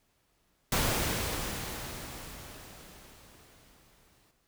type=noise with exponential decay; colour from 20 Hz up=pink; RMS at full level=-27 dBFS; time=0.72-4.31 s; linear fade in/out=2 ms; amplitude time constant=780 ms; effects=pink hiss -72 dBFS RMS until 4.47 s